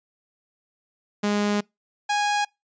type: tone pair in turn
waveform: sawtooth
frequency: 206.4 / 825.6 Hz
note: G#3 / G#5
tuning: -10 / -10 cents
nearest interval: 2 octaves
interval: 2400 cents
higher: second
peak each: -17 dBFS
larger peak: neither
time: 1.23-1.61 / 2.09-2.45 s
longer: first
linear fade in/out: 10 ms
effects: noise-tail reverb RT60 0.2 s tail -26 dB re dry + resampled to 16000 Hz